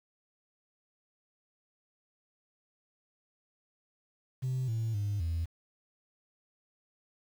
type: tone with pitch steps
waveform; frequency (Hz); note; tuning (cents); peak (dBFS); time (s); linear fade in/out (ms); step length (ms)
sine; 129.2 / 112.7 / 102.4 / 83.1; C3 / A2 / G#2 / E2; -21 / +42 / -24 / +15; -28; 4.42-5.46; 20; 260
effects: tanh soft clip ceiling -26 dBFS + 9-bit